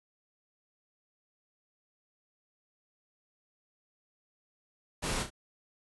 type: noise with echo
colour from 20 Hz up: pink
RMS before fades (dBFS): -33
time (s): 5.02-5.24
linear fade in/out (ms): 20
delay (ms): 32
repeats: 2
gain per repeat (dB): -7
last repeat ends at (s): 5.304
effects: resampled to 24000 Hz

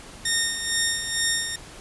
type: tone with tremolo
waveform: 10% pulse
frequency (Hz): 1840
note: A#6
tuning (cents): -23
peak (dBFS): -11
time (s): 0.25-1.56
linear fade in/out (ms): 5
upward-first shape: sine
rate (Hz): 2.2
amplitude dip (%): 60
effects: pink hiss -43 dBFS RMS until 1.8 s + resampled to 24000 Hz

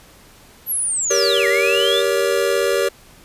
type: linear two-way sweep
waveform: sine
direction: down then up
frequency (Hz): 12000 to 1864.7 to 3684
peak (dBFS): -18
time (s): 0.66-2.03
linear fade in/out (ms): 50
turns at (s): 1.47
type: chord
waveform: square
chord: G diminished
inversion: none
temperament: just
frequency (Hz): 392 / 470.4 / 564.5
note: G4 / Bb4 / Db5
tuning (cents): 0 / +16 / +31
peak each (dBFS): -21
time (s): 1.1-2.89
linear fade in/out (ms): 10
effects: pink hiss -47 dBFS RMS until 3.24 s + resampled to 32000 Hz

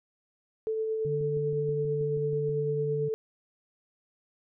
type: tone with tremolo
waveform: sine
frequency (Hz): 440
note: A4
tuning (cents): 0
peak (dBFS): -26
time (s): 0.67-3.14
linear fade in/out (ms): 0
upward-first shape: triangle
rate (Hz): 9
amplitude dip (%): 30
type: tone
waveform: sine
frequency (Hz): 146.83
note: D3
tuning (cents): 0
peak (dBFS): -31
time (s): 1.05-3.09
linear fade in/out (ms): 10
type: click train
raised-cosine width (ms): 3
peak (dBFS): -34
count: 10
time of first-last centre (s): 1.05-2.492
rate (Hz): 6.24
effects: none

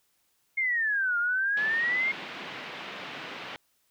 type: exponential two-way sweep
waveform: sine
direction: down then up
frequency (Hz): 2156 to 1396.9 to 2156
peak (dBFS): -24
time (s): 0.57-2.12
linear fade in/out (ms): 10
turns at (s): 1.18
type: band-pass noise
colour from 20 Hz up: white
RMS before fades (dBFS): -40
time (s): 1.57-3.56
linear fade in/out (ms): 0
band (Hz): 140 to 3200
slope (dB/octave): 24
effects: white hiss -71 dBFS RMS until 3.9 s

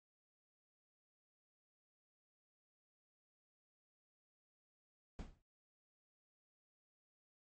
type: noise with exponential decay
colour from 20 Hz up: brown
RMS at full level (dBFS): -41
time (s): 5.19-5.42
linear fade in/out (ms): 0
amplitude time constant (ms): 48
effects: MP3 32 kbps

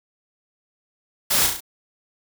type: noise with echo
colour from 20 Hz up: white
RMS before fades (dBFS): -20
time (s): 1.3-1.47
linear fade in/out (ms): 10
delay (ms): 34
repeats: 4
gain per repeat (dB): -4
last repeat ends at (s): 1.606
effects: none

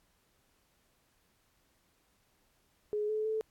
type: tone with pitch steps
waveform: sine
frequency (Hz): 420.2 / 431 / 437.7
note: G#4 / A4 / A4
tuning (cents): +20 / -36 / -9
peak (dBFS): -30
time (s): 2.93-3.41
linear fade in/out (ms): 0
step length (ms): 160
effects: pink hiss -72 dBFS RMS until 3.5 s + AAC 64 kbps

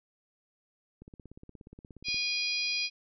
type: click train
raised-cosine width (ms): 3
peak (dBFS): -35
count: 20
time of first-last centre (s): 1.02-2.144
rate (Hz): 16.9
type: harmonic tone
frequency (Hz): 818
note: G#5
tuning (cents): -26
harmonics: 3 / 4 / 5 / 6 / 7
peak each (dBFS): -32 / -40 / -37 / -33 / -44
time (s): 2.04-2.9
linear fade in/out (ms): 50
effects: none

